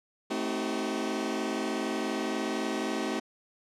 sawtooth chord, A diminished seventh, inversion none, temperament just, 220 / 264 / 316.8 / 380.2 Hz, A3 / C4 / Eb4 / Gb4, 0 / +16 / +31 / +47 cents, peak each -31 dBFS, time 0.3-3.2 s, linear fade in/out 10 ms, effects low-pass 8000 Hz 12 dB/octave

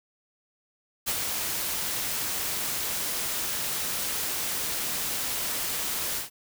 white noise with ADSR envelope, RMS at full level -26 dBFS, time 1.06-6.3 s, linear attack 26 ms, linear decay 51 ms, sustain -4 dB, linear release 130 ms, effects none

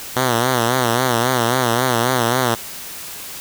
5% pulse tone with vibrato, 122.5 Hz, B2, 14 cents flat, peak -4 dBFS, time 0.16-2.55 s, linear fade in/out 5 ms, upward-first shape sine, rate 3.7 Hz, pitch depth 110 cents each way, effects white hiss -32 dBFS RMS until 3.4 s

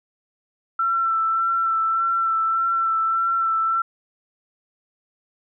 sine tone with vibrato, 1340 Hz, E6, 28 cents sharp, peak -18 dBFS, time 0.79-3.82 s, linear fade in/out 5 ms, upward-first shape sine, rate 1.7 Hz, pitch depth 19 cents each way, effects none

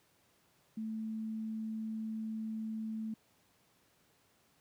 sine tone, 220 Hz, A3, in tune, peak -36 dBFS, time 0.77-3.14 s, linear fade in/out 5 ms, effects pink hiss -70 dBFS RMS until 4.6 s + high-pass 100 Hz 12 dB/octave

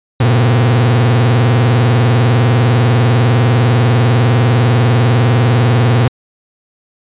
40% pulse tone with vibrato, 118.5 Hz, A#2, 29 cents sharp, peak -7 dBFS, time 0.2-6.08 s, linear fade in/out 5 ms, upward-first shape triangle, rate 20 Hz, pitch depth 260 cents each way, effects resampled to 8000 Hz

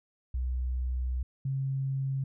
sine tone pair in turn, 62.9 / 134.95 Hz, B1 / C#3, +32 / -46 cents, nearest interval octave + minor second, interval 1322 cents, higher second, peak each -28 dBFS, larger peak neither, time 0.34-1.23 / 1.45-2.24 s, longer first, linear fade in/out 5 ms, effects none

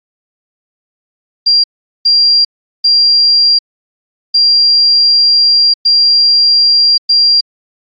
sine tone bursts at uneven times, 4761 Hz, D8, 23 cents sharp, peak -5 dBFS, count 6, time 1.46-1.64 / 2.05-2.45 / 2.84-3.59 / 4.34-5.74 / 5.85-6.98 / 7.09-7.41 s, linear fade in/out 10 ms, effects AAC 64 kbps

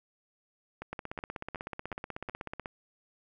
two click trains, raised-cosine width 0.5 ms, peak -24 / -22 dBFS, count 5 / 29, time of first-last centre 0.82-2.296 / 0.93-2.658 s, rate 2.71 / 16.2 Hz, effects none

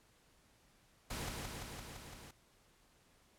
pink noise with echo, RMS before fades -42 dBFS, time 1.1-1.29 s, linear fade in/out 5 ms, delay 170 ms, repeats 6, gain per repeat -2 dB, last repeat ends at 2.31 s, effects pink hiss -69 dBFS RMS until 3.38 s + low-pass 12000 Hz 12 dB/octave

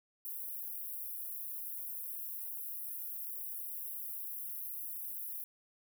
white high-pass noise, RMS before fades -42 dBFS, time 0.25-5.44 s, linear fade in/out 0 ms, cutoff 11000 Hz, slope 48 dB/octave, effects none

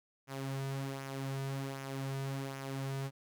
sawtooth tone with flanger, 135.8 Hz, C#3, 35 cents flat, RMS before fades -39 dBFS, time 0.27-3.11 s, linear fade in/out 50 ms, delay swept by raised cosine 0.23 to 3.73 ms, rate 1.3 Hz, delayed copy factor -0.5, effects none

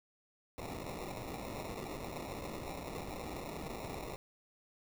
white noise with sample-and-hold, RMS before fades -43 dBFS, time 0.58-4.16 s, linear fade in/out 0 ms, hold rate 1575 Hz, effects none

